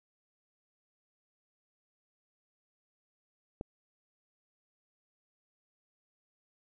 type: click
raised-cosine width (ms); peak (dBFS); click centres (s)
2; -24; 3.611
effects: none